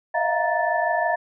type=tone cluster; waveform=sine; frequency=630 / 683 / 709 / 936 / 1756 Hz; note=D#5 / F5 / F5 / A#5 / A6; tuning=+21 / -39 / +26 / +7 / -4 cents; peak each=-26 dBFS; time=0.14-1.16 s; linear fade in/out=10 ms; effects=none